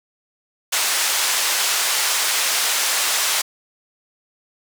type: band-pass noise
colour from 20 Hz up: white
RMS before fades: -20 dBFS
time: 0.72-3.42 s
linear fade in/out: 10 ms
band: 720 to 8700 Hz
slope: 12 dB/octave
effects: none